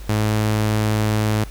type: tone with pitch glide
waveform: sawtooth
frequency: 106.8 to 107.48 Hz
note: G#2 to A2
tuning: +49 to -40 cents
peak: -13 dBFS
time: 0.09-1.44 s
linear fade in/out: 5 ms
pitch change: +11 cents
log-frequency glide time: 0.2-0.31 s
effects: added 50 Hz sine -32 dBFS peak until 1.5 s + pink hiss -44 dBFS RMS until 1.5 s